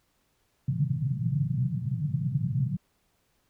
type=band-pass noise; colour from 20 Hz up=pink; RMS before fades=-28 dBFS; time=0.68-2.77 s; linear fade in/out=5 ms; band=120 to 160 Hz; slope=48 dB/octave; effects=pink hiss -71 dBFS RMS until 3.49 s